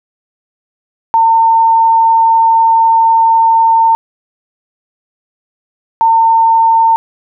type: tone pair in turn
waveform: sine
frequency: 906 / 906 Hz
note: A#5 / A#5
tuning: -50 / -50 cents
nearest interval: unison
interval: 0 cents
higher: neither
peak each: -5 dBFS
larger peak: neither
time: 1.14-3.95 / 6.01-6.96 s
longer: first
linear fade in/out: 0 ms
effects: none